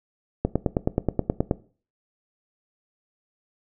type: click train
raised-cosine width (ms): 2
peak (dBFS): -7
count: 11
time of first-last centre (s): 0.45-1.512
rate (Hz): 9.42
effects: noise-tail reverb RT60 0.4 s tail -18 dB re dry